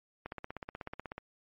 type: click train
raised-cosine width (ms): 0.5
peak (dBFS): -25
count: 16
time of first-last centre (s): 0.26-1.18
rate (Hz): 16.3
effects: MP3 32 kbps